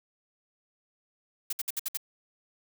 blue noise bursts, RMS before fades -31 dBFS, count 6, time 1.5-1.973 s, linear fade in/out 5 ms, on 28 ms, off 61 ms, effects none

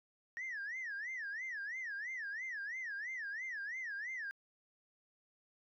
sine tone with vibrato, 1829 Hz, A#6, 33 cents flat, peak -38 dBFS, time 0.37-4.31 s, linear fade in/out 0 ms, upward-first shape sine, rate 3 Hz, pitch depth 240 cents each way, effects tanh soft clip ceiling -37 dBFS

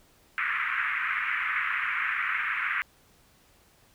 white band-pass noise, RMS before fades -29 dBFS, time 0.38-2.82 s, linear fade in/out 0 ms, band 1200 to 2300 Hz, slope 48 dB/octave, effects pink hiss -61 dBFS RMS until 3.94 s

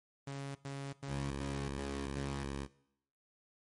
sawtooth tone bursts, 138.59 Hz, C#3, in tune, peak -36 dBFS, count 6, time 0.27-2.44 s, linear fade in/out 5 ms, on 280 ms, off 98 ms
10% pulse tone, 69.1 Hz, C#2, 5 cents flat, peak -30 dBFS, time 1.07-2.68 s, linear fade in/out 50 ms
effects noise-tail reverb RT60 0.7 s tail -19 dB re dry + MP3 48 kbps

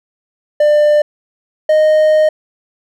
triangle tone pair in turn, 596 / 618.4 Hz, D5 / D#5, +25 / -11 cents, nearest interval minor second, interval 64 cents, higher second, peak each -5 dBFS, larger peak neither, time 0.6-1.02 / 1.69-2.29 s, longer second, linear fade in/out 5 ms, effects none

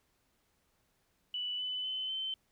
sine tone with pitch steps, 2967 / 3005 / 3043 / 3082 Hz, F#7 / F#7 / F#7 / G7, +4 / +26 / +48 / -30 cents, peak -34 dBFS, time 1.34-2.34 s, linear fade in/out 2 ms, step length 250 ms, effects pink hiss -75 dBFS RMS until 2.51 s

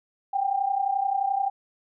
sine tone pair together, 764 / 795.5 Hz, G5 / G5, -45 / +25 cents, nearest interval minor second, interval 70 cents, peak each -27 / -24 dBFS, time 0.33-1.5 s, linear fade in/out 10 ms, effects none

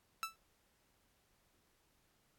sawtooth tone with exponential decay, 1321 Hz, E6, 3 cents sharp, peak -30 dBFS, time 0.23-0.36 s, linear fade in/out 0 ms, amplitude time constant 28 ms, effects pink hiss -75 dBFS RMS until 2.38 s + AAC 64 kbps

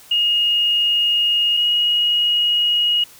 sine tone pair in turn, 2859 / 2887 Hz, F7 / F#7, +40 / -43 cents, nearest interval unison, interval 17 cents, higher second, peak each -14 dBFS, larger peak neither, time 0.11-1.57 / 1.57-3.04 s, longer second, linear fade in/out 5 ms, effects white hiss -45 dBFS RMS until 3.19 s

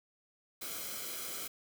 white noise with comb filter, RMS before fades -41 dBFS, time 0.61-1.48 s, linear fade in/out 10 ms, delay 1.1 ms, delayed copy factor -0.7, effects none

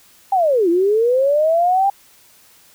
sine linear two-way sweep, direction down then up, 803 to 330 to 803 Hz, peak -12 dBFS, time 0.32-1.9 s, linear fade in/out 5 ms, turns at 0.69 s, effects white hiss -50 dBFS RMS until 2.74 s

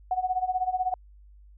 sine tone with tremolo, 740 Hz, F#5, in tune, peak -21 dBFS, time 0.11-0.94 s, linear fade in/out 2 ms, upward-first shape sine, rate 16 Hz, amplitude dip 85%, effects added 50 Hz sine -49 dBFS peak until 1.57 s

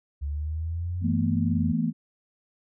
sine linear two-way sweep, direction up then down, 70.3 to 97.9 to 86.4 Hz, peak -27 dBFS, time 0.21-1.73 s, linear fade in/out 20 ms, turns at 1.31 s
sine chord, E suspended fourth, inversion none, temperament equal with one note detuned, 164.81 / 220 / 241.6 Hz, E3 / A3 / B3, 0 / 0 / -38 cents, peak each -27 dBFS, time 1.01-1.93 s, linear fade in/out 50 ms
effects none

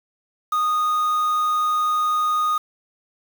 triangle tone with quantisation, 1236 Hz, D#6, 12 cents flat, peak -16 dBFS, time 0.52-2.58 s, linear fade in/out 5 ms, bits 6, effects none

